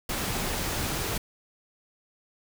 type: noise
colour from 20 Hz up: pink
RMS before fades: -30 dBFS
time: 0.09-1.18 s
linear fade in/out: 5 ms
effects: none